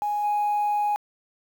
sine tone with level steps, 830.6 Hz, G#5, in tune, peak -22 / -19 dBFS, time 0.02-0.96 s, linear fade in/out 0 ms, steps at 0.23 s, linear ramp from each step 20 ms, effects tanh soft clip ceiling -19 dBFS + 8-bit

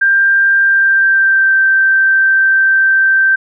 sine tone with pitch glide, 1588 to 1561.6 Hz, G6 to G6, +22 to -7 cents, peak -7 dBFS, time 0.01-3.36 s, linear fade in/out 10 ms, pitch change -29 cents, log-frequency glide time 0.62-1.55 s, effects none

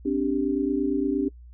sine chord, C suspended second, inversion none, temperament equal with one note detuned, 261.6 / 290.3 / 392 Hz, C4 / D4 / G4, 0 / -20 / 0 cents, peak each -27 / -24 / -28 dBFS, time 0.05-1.29 s, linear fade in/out 10 ms, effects noise-tail reverb RT60 0.1 s tail -23 dB re dry + added 60 Hz sine -43 dBFS peak until 1.53 s

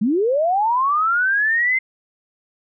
sine linear sweep, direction up, 191.9 to 2093 Hz, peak -15 dBFS, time 0.01-1.79 s, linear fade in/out 10 ms, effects none

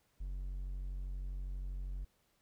triangle tone, 46.25 Hz, F#1, in tune, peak -36 dBFS, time 0.2-2.05 s, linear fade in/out 10 ms, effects pink hiss -75 dBFS RMS until 2.41 s

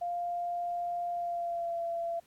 sine tone with pitch glide, 698.5 to 678.2 Hz, F5 to E5, 0 to +49 cents, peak -31 dBFS, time 0.01-2.2 s, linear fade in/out 10 ms, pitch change -51 cents, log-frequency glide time 1.1-1.81 s, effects pink hiss -66 dBFS RMS until 2.26 s + AAC 64 kbps

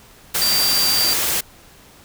sine tone in noise, 4699 Hz, D8, in tune, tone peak -17 dBFS, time 0.41-1.14 s, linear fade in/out 10 ms, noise white, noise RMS -20 dBFS, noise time 0.34-1.41 s, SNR 0 dB, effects pink hiss -47 dBFS RMS until 2.04 s

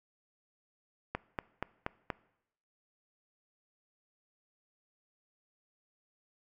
click train, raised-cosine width 0.5 ms, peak -18 dBFS, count 5, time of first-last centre 1.15-2.102 s, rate 4.2 Hz, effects noise-tail reverb RT60 0.8 s tail -21 dB re dry

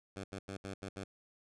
10% pulse tone bursts at uneven times, 97.2 Hz, G2, 14 cents flat, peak -33 dBFS, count 6, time 0.16-0.24 / 0.32-0.39 / 0.48-0.57 / 0.64-0.74 / 0.82-0.89 / 0.96-1.04 s, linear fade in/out 5 ms, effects resampled to 22050 Hz

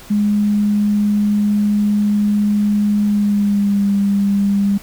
sine tone with pitch glide, 207.2 to 200.1 Hz, G#3 to G3, -4 to +36 cents, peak -12 dBFS, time 0.1-4.78 s, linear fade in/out 10 ms, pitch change -60 cents, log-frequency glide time 3.04-3.89 s, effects pink hiss -39 dBFS RMS until 4.82 s

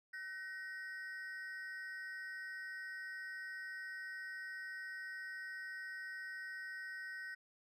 triangle ring-modulated tone, 1700 Hz, G#6, 40 cents sharp, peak -39 dBFS, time 0.13-7.35 s, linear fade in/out 10 ms, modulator 183 Hz, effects none

